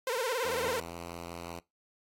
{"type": "tone with vibrato", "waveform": "sawtooth", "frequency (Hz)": 486.6, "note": "B4", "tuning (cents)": -26, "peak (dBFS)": -26, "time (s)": [0.07, 0.8], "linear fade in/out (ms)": 2, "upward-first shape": "sine", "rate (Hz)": 18, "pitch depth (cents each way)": 150}
{"type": "tone with pitch glide", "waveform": "5% pulse", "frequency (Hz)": [83.1, 85.44], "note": ["E2", "F2"], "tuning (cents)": [15, -37], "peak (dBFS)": -29, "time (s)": [0.44, 1.6], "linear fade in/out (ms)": 10, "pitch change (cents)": 48, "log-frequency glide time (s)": [0.81, 0.91]}
{"effects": ["noise-tail reverb RT60 0.2 s tail -22 dB re dry", "AAC 48 kbps"]}